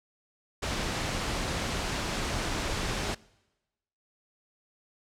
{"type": "noise", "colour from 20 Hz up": "pink", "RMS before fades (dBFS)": -31, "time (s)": [0.62, 3.15], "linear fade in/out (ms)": 10, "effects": ["noise-tail reverb RT60 1.0 s tail -23 dB re dry", "low-pass 7000 Hz 12 dB/octave"]}